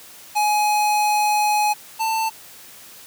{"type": "tone pair in turn", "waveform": "square", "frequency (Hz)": [840, 889.9], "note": ["G#5", "A5"], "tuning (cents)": [19, 19], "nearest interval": "minor second", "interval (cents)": 100, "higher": "second", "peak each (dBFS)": [-17, -20], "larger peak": "first", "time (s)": [[0.35, 1.74], [1.99, 2.3]], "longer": "first", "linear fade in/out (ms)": 20, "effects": ["white hiss -43 dBFS RMS until 3.06 s", "high-pass 80 Hz 12 dB/octave"]}